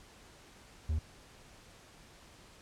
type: tone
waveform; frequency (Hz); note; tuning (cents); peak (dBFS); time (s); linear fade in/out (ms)
triangle; 77.9; D#2; +3; -27; 0.89-0.99; 5
effects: pink hiss -57 dBFS RMS until 2.61 s + low-pass 9000 Hz 12 dB/octave